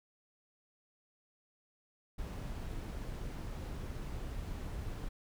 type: noise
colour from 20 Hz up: brown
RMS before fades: -41 dBFS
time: 2.18-5.09 s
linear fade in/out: 10 ms
effects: none